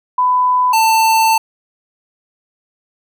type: tone pair in turn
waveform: sine / square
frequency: 1000 / 890.9 Hz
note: B5 / A5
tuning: +21 / +21 cents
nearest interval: major second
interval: 200 cents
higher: first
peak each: -10 dBFS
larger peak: neither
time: 0.18-0.73 / 0.73-1.38 s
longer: second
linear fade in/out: 5 ms
effects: none